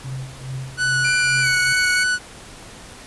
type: tone with tremolo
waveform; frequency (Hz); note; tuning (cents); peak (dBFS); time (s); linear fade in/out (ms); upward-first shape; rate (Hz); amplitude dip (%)
sine; 131.6; C3; +10; -25; 0.04-1.73; 5; sine; 2.4; 85
type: tone with vibrato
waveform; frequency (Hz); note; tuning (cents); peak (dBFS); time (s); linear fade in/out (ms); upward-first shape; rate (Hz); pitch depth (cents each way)
45% pulse; 1480; F#6; 0; -17; 0.77-2.19; 50; sine; 3.3; 11
type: tone with pitch glide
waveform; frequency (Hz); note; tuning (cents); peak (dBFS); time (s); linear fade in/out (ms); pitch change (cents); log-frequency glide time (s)
sawtooth; 2371 to 2225; D7 to C#7; +16 to +6; -18; 1.04-2.04; 10; -110; 1.41-1.48
effects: pink hiss -40 dBFS RMS until 3.06 s + resampled to 24000 Hz